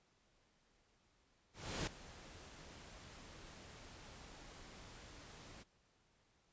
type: noise with ADSR envelope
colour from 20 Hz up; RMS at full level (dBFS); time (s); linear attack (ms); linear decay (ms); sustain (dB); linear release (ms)
pink; -39; 1.53-5.64; 340; 6; -17; 22
effects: pink hiss -75 dBFS RMS until 6.52 s + resampled to 16000 Hz